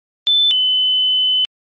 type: tone pair in turn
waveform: sine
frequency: 3520 / 3024 Hz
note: A7 / F#7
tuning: 0 / +37 cents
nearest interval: minor third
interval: 263 cents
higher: first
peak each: -10 / -12 dBFS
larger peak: first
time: 0.27-0.51 / 0.51-1.45 s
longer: second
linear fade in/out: 0 ms
effects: MP3 32 kbps